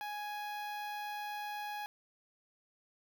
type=tone with notch filter; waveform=sawtooth; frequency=832 Hz; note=G#5; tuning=3 cents sharp; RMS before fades=-41 dBFS; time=0.01-1.86 s; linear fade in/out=0 ms; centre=7800 Hz; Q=0.68; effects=none